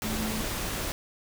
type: tone in noise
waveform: sine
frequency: 217.3 Hz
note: A3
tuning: 21 cents flat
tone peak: -32 dBFS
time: 0.04-0.41 s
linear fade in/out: 0 ms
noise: pink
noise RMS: -32 dBFS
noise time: 0.02-0.92 s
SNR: -3 dB
effects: none